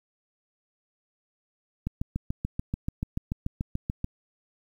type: click train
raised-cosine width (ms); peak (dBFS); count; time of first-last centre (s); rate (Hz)
5; -16; 16; 1.87-4.044; 6.9
effects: 9-bit